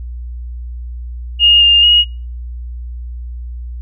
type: tone with pitch steps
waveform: sine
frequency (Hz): 2845 / 2813 / 2881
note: F7 / F7 / F#7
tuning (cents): +31 / +12 / -47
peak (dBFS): -5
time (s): 1.39-2.05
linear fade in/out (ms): 50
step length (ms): 220
effects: noise-tail reverb RT60 0.4 s tail -26 dB re dry + added 60 Hz sine -23 dBFS peak until 3.81 s